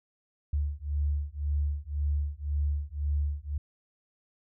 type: beating tone pair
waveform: sine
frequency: 72 / 73.9 Hz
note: D2 / D2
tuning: -34 / +11 cents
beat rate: 1.9 Hz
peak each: -30 dBFS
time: 0.53-3.58 s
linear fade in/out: 5 ms
effects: none